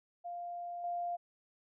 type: tone with level steps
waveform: sine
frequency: 698.5 Hz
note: F5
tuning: in tune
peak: -39 / -34 dBFS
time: 0.24-1.17 s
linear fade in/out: 20 ms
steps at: 0.84 s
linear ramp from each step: 2 ms
effects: none